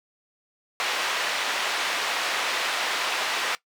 white band-pass noise, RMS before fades -27 dBFS, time 0.8-3.55 s, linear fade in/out 0 ms, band 550 to 3100 Hz, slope 12 dB/octave, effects noise-tail reverb RT60 0.1 s tail -18 dB re dry

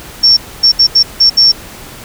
sine tone bursts at uneven times, 5460 Hz, F8, 40 cents flat, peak -3 dBFS, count 6, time 0.23-0.37 / 0.63-0.72 / 0.79-0.87 / 0.95-1.03 / 1.2-1.3 / 1.37-1.52 s, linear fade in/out 10 ms, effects pink hiss -31 dBFS RMS until 2.04 s

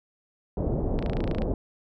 pink low-pass noise, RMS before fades -27 dBFS, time 0.57-1.54 s, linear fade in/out 2 ms, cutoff 630 Hz, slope 24 dB/octave
click train, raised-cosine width 0.3 ms, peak -21 dBFS, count 13, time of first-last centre 0.99-1.42 s, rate 27.9 Hz
effects none

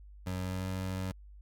25% pulse tone with pitch glide, 92.1 to 93.71 Hz, F#2 to F#2, -7 to +23 cents, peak -30 dBFS, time 0.26-1.12 s, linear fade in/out 10 ms, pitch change +30 cents, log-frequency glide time 0.43-0.66 s, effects added 50 Hz sine -49 dBFS peak until 1.41 s

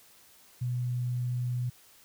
sine tone, 123.47 Hz, B2, in tune, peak -28 dBFS, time 0.61-1.7 s, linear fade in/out 10 ms, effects white hiss -58 dBFS RMS until 2.04 s

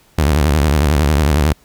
sawtooth tone with vibrato, 74.1 Hz, D2, 16 cents sharp, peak -7 dBFS, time 0.18-1.53 s, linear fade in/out 5 ms, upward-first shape sine, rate 11 Hz, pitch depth 160 cents each way, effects pink hiss -52 dBFS RMS until 1.64 s

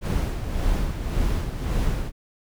brown noise with tremolo, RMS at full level -22 dBFS, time 0.01-2.12 s, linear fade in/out 50 ms, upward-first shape sine, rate 1.8 Hz, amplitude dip 55%, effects none

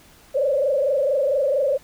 sine tone with frequency modulation, 554.4 Hz, C#5, in tune, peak -17 dBFS, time 0.34-1.78 s, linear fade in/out 20 ms, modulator 24.4 Hz, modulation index 1.8, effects pink hiss -51 dBFS RMS until 1.83 s

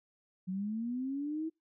sine linear sweep, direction up, 180.7 to 325.9 Hz, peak -33 dBFS, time 0.47-1.5 s, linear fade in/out 20 ms, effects noise-tail reverb RT60 0.2 s tail -26 dB re dry

